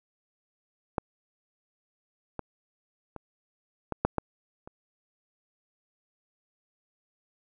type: clicks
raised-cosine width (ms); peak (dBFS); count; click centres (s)
1; -12 / -19 / -25 / -16 / -8 / -12 / -29; 7; 0.982 / 2.393 / 3.163 / 3.923 / 4.05 / 4.183 / 4.675
effects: none